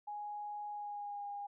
sine tone with pitch glide, 830.6 to 812.6 Hz, G#5 to G#5, 0 to -38 cents, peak -40 dBFS, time 0.07-1.47 s, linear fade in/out 10 ms, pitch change -38 cents, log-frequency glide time 0.7-1.27 s, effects none

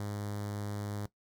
sawtooth tone with notch filter, 102.9 Hz, G#2, 16 cents flat, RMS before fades -38 dBFS, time 0-1.06 s, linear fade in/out 0 ms, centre 2600 Hz, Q 1.5, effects noise-tail reverb RT60 0.1 s tail -17 dB re dry

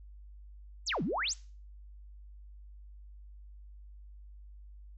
sine exponential two-way sweep, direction down then up, 8320 to 146.83 to 8320 Hz, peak -30 dBFS, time 0.86-1.34 s, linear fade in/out 20 ms, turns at 1.03 s, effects noise-tail reverb RT60 0.4 s tail -22 dB re dry + added 50 Hz sine -48 dBFS peak until 4.97 s

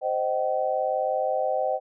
sine tone cluster, 521 / 620 / 766 Hz, C5 / D#5 / G5, -7 / -6 / -40 cents, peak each -27 dBFS, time 0.01-1.8 s, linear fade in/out 50 ms, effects none

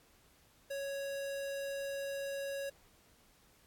square tone, 554.4 Hz, C#5, in tune, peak -38 dBFS, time 0.7-2.7 s, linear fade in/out 10 ms, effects pink hiss -66 dBFS RMS until 3.66 s + AAC 64 kbps

